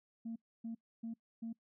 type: tone bursts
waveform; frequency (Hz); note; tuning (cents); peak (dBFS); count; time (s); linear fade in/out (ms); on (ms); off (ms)
sine; 228.2; A#3; -37; -38; 4; 0.25-1.53; 10; 110; 280
effects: noise-tail reverb RT60 0.1 s tail -24 dB re dry + tanh soft clip ceiling -36 dBFS